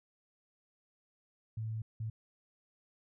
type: tone bursts at uneven times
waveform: sine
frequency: 110.6 Hz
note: A2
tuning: 9 cents sharp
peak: -35 dBFS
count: 2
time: 1.57-1.82 / 2-2.1 s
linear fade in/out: 5 ms
effects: none